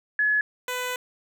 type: tone pair in turn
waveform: sine / 10% pulse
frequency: 1700 / 499.5 Hz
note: G#6 / B4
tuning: +40 / +20 cents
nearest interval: octave + major sixth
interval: 2120 cents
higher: first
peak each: -19 dBFS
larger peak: neither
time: 0.19-0.41 / 0.68-0.96 s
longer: second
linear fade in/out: 2 ms
effects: none